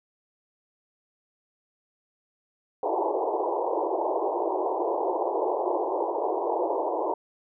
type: band-pass noise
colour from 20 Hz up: pink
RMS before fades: -27 dBFS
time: 2.83-7.14 s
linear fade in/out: 2 ms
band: 330 to 1000 Hz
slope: 96 dB/octave
effects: none